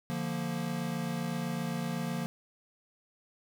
square chord, Bb major, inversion first, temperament equal, 146.83 / 174.61 / 233.1 Hz, D3 / F3 / Bb3, 0 / 0 / 0 cents, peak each -39 / -36 / -37 dBFS, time 0.1-2.26 s, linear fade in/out 0 ms, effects none

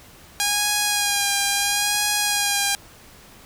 5% pulse tone with vibrato, 816 Hz, G#5, 31 cents flat, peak -7 dBFS, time 0.4-2.75 s, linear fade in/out 0 ms, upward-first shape sine, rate 0.74 Hz, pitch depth 29 cents each way, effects pink hiss -47 dBFS RMS until 3.45 s

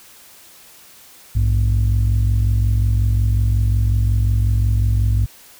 sine tone pair together, 58.68 / 104.2 Hz, A#1 / G#2, +12 / +6 cents, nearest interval minor seventh, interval 994 cents, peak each -14 dBFS, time 1.35-5.26 s, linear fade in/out 10 ms, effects tanh soft clip ceiling -10 dBFS + white hiss -45 dBFS RMS until 5.59 s

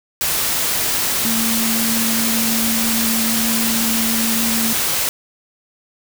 sine tone in noise, 226.6 Hz, A#3, 49 cents flat, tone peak -20 dBFS, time 1.25-4.73 s, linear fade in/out 0 ms, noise white, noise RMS -19 dBFS, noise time 0.21-5.09 s, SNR -4 dB, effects none

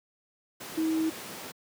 sine tone in noise, 320 Hz, D#4, 49 cents sharp, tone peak -24 dBFS, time 0.77-1.1 s, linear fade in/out 10 ms, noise pink, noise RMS -40 dBFS, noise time 0.6-1.52 s, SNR +13 dB, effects high-pass 200 Hz 12 dB/octave

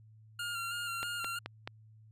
25% pulse tone with vibrato, 1396.9 Hz, F6, in tune, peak -32 dBFS, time 0.39-1.39 s, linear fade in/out 5 ms, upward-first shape square, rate 3.1 Hz, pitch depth 24 cents each way
click train, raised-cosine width 0.3 ms, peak -22 dBFS, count 4, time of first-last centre 1.03-1.675 s, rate 4.65 Hz
effects added 109 Hz sine -55 dBFS peak until 2.11 s + resampled to 32000 Hz

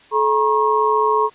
sine tone cluster, 431.6 / 951 / 1086 Hz, A4 / A#5 / C#6, -33 / +34 / -36 cents, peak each -18 dBFS, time 0.11-1.3 s, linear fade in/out 50 ms, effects white hiss -48 dBFS RMS until 1.34 s + resampled to 8000 Hz

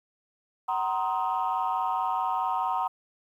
sine chord, C half-diminished seventh, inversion second, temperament just, 753.5 / 941.9 / 1046.5 / 1255.8 Hz, Gb5 / Bb5 / C6 / Eb6, +31 / +18 / 0 / +16 cents, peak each -29 / -28 / -31 / -33 dBFS, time 0.68-2.88 s, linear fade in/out 10 ms, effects tanh soft clip ceiling -18 dBFS + 10-bit

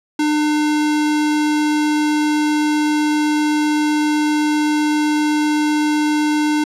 square tone, 301.3 Hz, D4, 44 cents sharp, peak -15 dBFS, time 0.19-6.64 s, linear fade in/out 5 ms, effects low-pass 9000 Hz 12 dB/octave

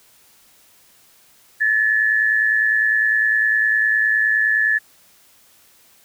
sine tone pair together, 1730 / 1839.8 Hz, A6 / A#6, -30 / -23 cents, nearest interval minor second, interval 107 cents, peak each -15 / -22 dBFS, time 1.6-4.79 s, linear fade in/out 20 ms, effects white hiss -53 dBFS RMS until 6.04 s

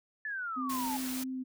sine exponential sweep, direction down, 1760 to 830.6 Hz, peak -34 dBFS, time 0.25-0.97 s, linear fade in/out 2 ms
sine tone with vibrato, 258.5 Hz, C4, 21 cents flat, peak -34 dBFS, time 0.56-1.44 s, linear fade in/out 20 ms, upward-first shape sine, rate 3.1 Hz, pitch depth 13 cents each way
white noise, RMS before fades -40 dBFS, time 0.69-1.24 s, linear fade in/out 10 ms
effects none

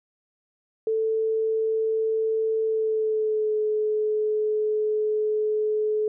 sine tone with pitch glide, 442.1 to 427.8 Hz, A4 to A4, +8 to -49 cents, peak -21 dBFS, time 0.87-6.08 s, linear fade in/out 2 ms, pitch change -57 cents, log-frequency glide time 2.64-3.56 s, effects none

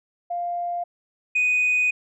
sine tone pair in turn, 698.5 / 2489 Hz, F5 / D#7, 0 / 0 cents, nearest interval octave + minor seventh, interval 2200 cents, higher second, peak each -24 / -16 dBFS, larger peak second, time 0.3-0.84 / 1.35-1.91 s, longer second, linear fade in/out 10 ms, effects tanh soft clip ceiling -15 dBFS

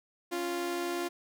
sawtooth tone pair together, 276.4 / 348.2 Hz, C#4 / F4, -5 / -5 cents, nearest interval major third, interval 400 cents, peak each -36 / -28 dBFS, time 0.31-1.09 s, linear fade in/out 20 ms, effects none

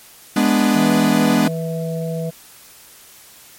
45% pulse chord, G# diminished, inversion none, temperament equal, 207.7 / 246.9 / 293.7 Hz, G#3 / B3 / D4, 0 / 0 / 0 cents, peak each -17 / -17 / -19 dBFS, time 0.36-1.48 s, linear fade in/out 5 ms
harmonic tone, 163.6 Hz, E3, 13 cents flat, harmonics 1 / 3 / 4, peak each -22 / -27 / -29 dBFS, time 0.74-2.31 s, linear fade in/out 20 ms
effects white hiss -44 dBFS RMS until 3.58 s + MP3 64 kbps

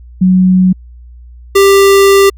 sine / square tone pair in turn, 185 / 394.5 Hz, F#3 / G4, 0 / +11 cents, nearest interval octave + minor second, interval 1311 cents, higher second, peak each -4 dBFS, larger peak neither, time 0.21-0.73 / 1.55-2.3 s, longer second, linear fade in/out 10 ms, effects added 60 Hz sine -31 dBFS peak until 2.37 s

